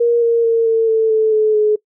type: tone with pitch steps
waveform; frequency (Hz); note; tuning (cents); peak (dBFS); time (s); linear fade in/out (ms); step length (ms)
sine; 471.8 / 464.8 / 457.8 / 451 / 444.3 / 437.7 / 431.1 / 424.7; A#4 / A#4 / A#4 / A4 / A4 / A4 / A4 / G#4; +21 / -5 / -31 / +43 / +17 / -9 / -35 / +39; -10; 0-1.76; 10; 220
effects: noise-tail reverb RT60 0.1 s tail -22 dB re dry